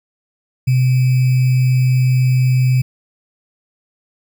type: tone with sample-and-hold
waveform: sine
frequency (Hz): 128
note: C3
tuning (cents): -38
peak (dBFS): -10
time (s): 0.67-2.82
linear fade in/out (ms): 10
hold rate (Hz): 2450
effects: none